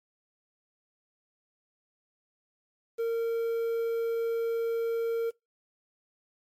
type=tone with quantisation; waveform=triangle; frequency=460 Hz; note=A#4; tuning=23 cents flat; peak=-24 dBFS; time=2.98-5.31 s; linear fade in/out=20 ms; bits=9; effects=noise-tail reverb RT60 0.2 s tail -23 dB re dry + MP3 64 kbps